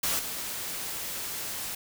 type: noise with level steps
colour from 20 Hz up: white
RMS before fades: -28 / -35 dBFS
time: 0.03-1.75 s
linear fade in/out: 5 ms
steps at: 0.19 s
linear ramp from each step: 2 ms
effects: none